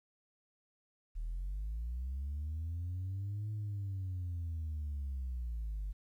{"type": "linear two-way sweep", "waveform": "sine", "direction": "up then down", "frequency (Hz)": [37.5, 107.1, 47.52], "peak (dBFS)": -34, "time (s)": [1.15, 5.93], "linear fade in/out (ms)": 20, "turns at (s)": 3.51, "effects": ["tanh soft clip ceiling -34 dBFS", "12-bit"]}